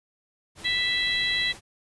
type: noise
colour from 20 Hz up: pink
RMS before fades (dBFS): -43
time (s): 0.55-1.61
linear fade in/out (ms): 50
type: harmonic tone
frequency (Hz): 659.3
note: E5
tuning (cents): 0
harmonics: 3 / 4 / 5 / 6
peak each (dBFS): -26 / -35 / -30 / -27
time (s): 0.64-1.53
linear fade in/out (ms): 20
effects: resampled to 24000 Hz